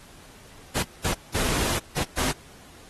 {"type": "noise bursts at uneven times", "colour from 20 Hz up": "pink", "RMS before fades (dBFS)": -26, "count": 5, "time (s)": [[0.75, 0.83], [1.04, 1.14], [1.34, 1.79], [1.96, 2.04], [2.17, 2.32]], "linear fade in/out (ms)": 10, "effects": ["pink hiss -50 dBFS RMS until 2.89 s", "AAC 32 kbps"]}